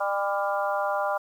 harmonic tone with a mistuned harmonic, 200 Hz, G3, 35 cents sharp, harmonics 3 / 4 / 5 / 6 / 7, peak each -28 / -29 / -32 / -32 / -33 dBFS, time 0-1.18 s, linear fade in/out 10 ms, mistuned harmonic 6, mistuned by -28 cents, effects 9-bit

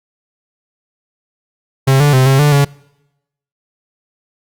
45% pulse tone with pitch steps, 134.1 / 145.7 / 130.1 / 134.7 / 147.1 / 141.6 Hz, C3 / D3 / C3 / C#3 / D3 / C#3, +43 / -13 / -9 / -49 / +3 / +37 cents, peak -7 dBFS, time 1.87-2.65 s, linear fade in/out 10 ms, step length 130 ms, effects noise-tail reverb RT60 0.9 s tail -25 dB re dry + Opus 48 kbps

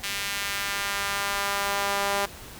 sawtooth tone with high-pass filter sweep, 200.1 Hz, G3, 36 cents sharp, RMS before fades -28 dBFS, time 0.03-2.26 s, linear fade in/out 10 ms, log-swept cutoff 2300 to 680 Hz, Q 1.1, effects pink hiss -43 dBFS RMS until 2.59 s

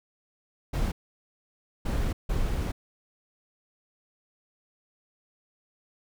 brown noise bursts at uneven times, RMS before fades -27 dBFS, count 3, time 0.73-0.92 / 1.85-2.13 / 2.29-2.72 s, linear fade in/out 10 ms, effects none

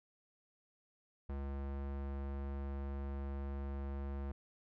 square tone with low-pass filter, 69.3 Hz, C#2, in tune, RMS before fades -41 dBFS, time 1.29-4.32 s, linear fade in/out 5 ms, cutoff 1400 Hz, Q 0.66, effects none

